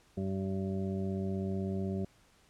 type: harmonic tone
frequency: 96 Hz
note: G2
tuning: 36 cents flat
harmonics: 1 / 2 / 3 / 4 / 6 / 7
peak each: -37 / -34 / -48 / -39 / -47 / -48 dBFS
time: 0.17-2.05 s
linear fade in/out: 5 ms
effects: pink hiss -65 dBFS RMS until 2.49 s + low-pass 10000 Hz 12 dB/octave